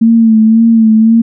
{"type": "tone with vibrato", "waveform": "sine", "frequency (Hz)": 224.1, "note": "A3", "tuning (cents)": 32, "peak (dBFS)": -3, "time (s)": [0.01, 1.22], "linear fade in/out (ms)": 10, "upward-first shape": "sine", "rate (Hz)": 1.9, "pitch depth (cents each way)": 42, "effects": []}